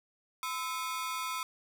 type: ring-modulated tone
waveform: sawtooth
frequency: 1165 Hz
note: D6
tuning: 14 cents flat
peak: -27 dBFS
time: 0.43-1.43 s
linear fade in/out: 0 ms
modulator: 145 Hz
effects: none